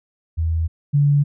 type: tone pair in turn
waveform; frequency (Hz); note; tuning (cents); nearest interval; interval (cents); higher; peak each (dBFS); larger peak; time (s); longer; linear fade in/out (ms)
sine; 81.5 / 143.8; E2 / D3; -19 / -36; minor seventh; 983; second; -17 / -12; second; 0.37-0.68 / 0.93-1.24; neither; 20
effects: none